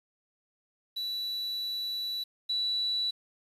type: tone pair in turn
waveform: triangle / sine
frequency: 3945 / 3945 Hz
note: B7 / B7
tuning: -3 / -3 cents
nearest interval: unison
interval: 0 cents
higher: neither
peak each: -30 / -27 dBFS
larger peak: second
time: 0.96-2.24 / 2.49-3.11 s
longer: first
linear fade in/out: 10 ms
effects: resampled to 32000 Hz + 9-bit